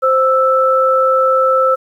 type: tone pair together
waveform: sine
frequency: 523.3 / 1320.3 Hz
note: C5 / E6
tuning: 0 / +2 cents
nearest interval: octave + major third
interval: 1602 cents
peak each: -12 dBFS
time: 0.02-1.76 s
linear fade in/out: 20 ms
effects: 8-bit